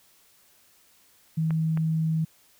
sine tone, 160 Hz, D#3, 49 cents sharp, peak -22 dBFS, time 1.37-2.25 s, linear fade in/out 10 ms
clicks, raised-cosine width 0.5 ms, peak -23 dBFS, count 2, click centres 1.507 / 1.774 s
effects white hiss -60 dBFS RMS until 2.59 s

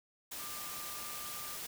sine tone in noise, 1194 Hz, D6, 28 cents sharp, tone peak -49 dBFS, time 0.39-1.57 s, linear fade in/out 10 ms, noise white, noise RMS -43 dBFS, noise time 0.31-1.67 s, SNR -9 dB, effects none

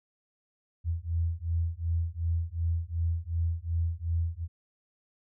sine beating tone pair, 82.41 / 85.11 Hz, E2 / F2, 0 / -44 cents, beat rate 2.7 Hz, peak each -30 dBFS, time 0.84-4.48 s, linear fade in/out 50 ms, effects none

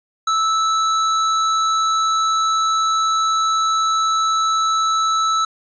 square tone, 1312 Hz, E6, 9 cents flat, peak -16 dBFS, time 0.27-5.45 s, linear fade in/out 5 ms, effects resampled to 16000 Hz

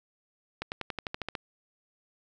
accelerating click train, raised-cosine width 0.3 ms, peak -17 dBFS, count 10, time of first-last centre 0.62-1.352 s, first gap 99 ms, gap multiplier 0.95, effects none

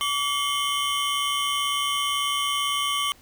square tone cluster, 1146 / 2151 / 2956 / 3094 Hz, D6 / C7 / F#7 / G7, -43 / +47 / -2 / -23 cents, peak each -27 / -33 / -34 / -28 dBFS, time 0.01-3.12 s, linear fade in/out 0 ms, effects pink hiss -54 dBFS RMS until 3.21 s

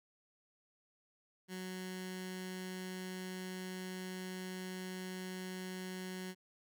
15% pulse tone with notch filter, 185 Hz, F#3, in tune, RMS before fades -44 dBFS, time 1.48-6.35 s, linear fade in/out 50 ms, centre 630 Hz, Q 0.8, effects none

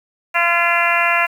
harmonic tone, 342.8 Hz, F4, 32 cents flat, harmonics 2 / 3 / 4 / 5 / 6 / 7 / 8, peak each -21 / -21 / -21 / -21 / -21 / -21 / -21 dBFS, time 0.34-1.27 s, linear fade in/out 20 ms, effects 7-bit

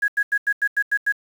sine tone bursts, 1661.2 Hz, G#6, in tune, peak -16 dBFS, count 8, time 0.02-1.124 s, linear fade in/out 10 ms, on 61 ms, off 88 ms, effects 7-bit

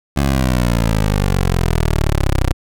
15% pulse exponential sweep, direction down, 71.2 to 31.06 Hz, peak -7 dBFS, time 0.16-2.53 s, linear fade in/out 10 ms, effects none

